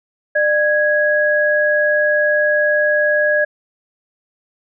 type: tone pair together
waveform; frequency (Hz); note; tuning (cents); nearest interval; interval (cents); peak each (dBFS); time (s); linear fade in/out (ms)
sine; 599.6 / 1660; D5 / G#6; +36 / -1; octave + tritone; 1763; -15; 0.35-3.45; 10
effects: none